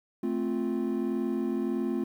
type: chord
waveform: triangle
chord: F major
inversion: first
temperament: equal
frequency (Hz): 220 / 261.6 / 349.2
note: A3 / C4 / F4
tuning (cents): 0 / 0 / 0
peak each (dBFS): -29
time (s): 0.23-2.04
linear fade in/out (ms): 5
effects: tanh soft clip ceiling -17 dBFS + 10-bit